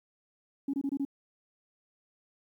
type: tone bursts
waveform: sine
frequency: 277.2 Hz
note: C#4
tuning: in tune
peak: -27 dBFS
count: 5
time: 0.68-1.051 s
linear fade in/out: 5 ms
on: 55 ms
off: 24 ms
effects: tanh soft clip ceiling -24 dBFS + 11-bit